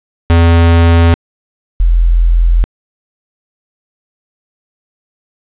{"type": "tone pair in turn", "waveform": ["square", "sine"], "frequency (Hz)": [84.1, 42.43], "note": ["E2", "F1"], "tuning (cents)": [35, -49], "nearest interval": "octave", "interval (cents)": 1184, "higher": "first", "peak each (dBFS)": -5, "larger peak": "neither", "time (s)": [[0.3, 1.14], [1.8, 2.64]], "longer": "neither", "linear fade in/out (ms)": 0, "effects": ["resampled to 8000 Hz", "7-bit"]}